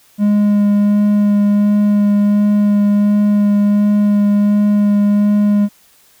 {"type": "tone with vibrato", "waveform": "triangle", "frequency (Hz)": 205.8, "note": "G#3", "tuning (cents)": -16, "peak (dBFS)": -7, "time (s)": [0.18, 5.69], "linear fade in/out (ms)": 50, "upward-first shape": "sine", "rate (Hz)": 1.4, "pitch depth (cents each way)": 10, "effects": ["white hiss -50 dBFS RMS until 6.2 s"]}